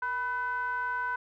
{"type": "ring-modulated tone", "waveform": "triangle", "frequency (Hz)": 261.5, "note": "C4", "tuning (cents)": -1, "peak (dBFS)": -24, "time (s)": [0.02, 1.16], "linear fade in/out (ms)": 5, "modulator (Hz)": 1250, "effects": []}